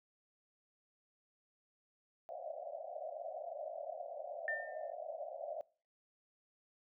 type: band-pass noise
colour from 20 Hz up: white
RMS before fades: -45 dBFS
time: 2.29-5.61 s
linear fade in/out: 0 ms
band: 560 to 710 Hz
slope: 96 dB/octave
type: tone with exponential decay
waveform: sine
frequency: 1801 Hz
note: A6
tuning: 40 cents sharp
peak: -33 dBFS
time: 4.48-4.93 s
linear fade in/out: 1 ms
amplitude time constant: 96 ms
effects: noise-tail reverb RT60 0.4 s tail -23 dB re dry